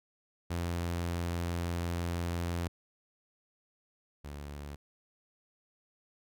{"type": "tone pair in turn", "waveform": "sawtooth", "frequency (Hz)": [86, 72.32], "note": ["F2", "D2"], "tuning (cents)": [-26, -26], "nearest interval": "minor third", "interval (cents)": 300, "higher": "first", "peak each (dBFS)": [-28, -37], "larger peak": "first", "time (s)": [[0.5, 2.68], [4.24, 4.76]], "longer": "first", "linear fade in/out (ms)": 10, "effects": []}